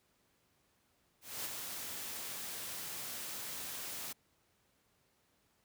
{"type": "noise with ADSR envelope", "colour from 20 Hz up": "white", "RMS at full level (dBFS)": -39, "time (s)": [1.21, 4.13], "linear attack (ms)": 240, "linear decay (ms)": 23, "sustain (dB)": -4, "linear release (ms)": 9, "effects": ["pink hiss -74 dBFS RMS until 5.64 s", "high-pass 60 Hz 12 dB/octave"]}